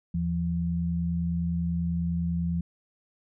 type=tone pair together; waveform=sine; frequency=80.71 / 170.7 Hz; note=E2 / F3; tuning=-36 / -39 cents; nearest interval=octave + minor second; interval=1297 cents; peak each=-31 / -26 dBFS; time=0.14-2.61 s; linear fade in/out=5 ms; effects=none